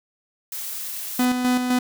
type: noise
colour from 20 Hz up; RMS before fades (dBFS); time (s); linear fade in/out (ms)
blue; -31; 0.52-1.25; 2
type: tone with tremolo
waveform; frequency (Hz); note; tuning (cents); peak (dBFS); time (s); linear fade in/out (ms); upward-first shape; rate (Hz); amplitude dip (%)
45% pulse; 250; B3; +21; -17; 1.19-1.79; 5; square; 3.9; 45
effects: none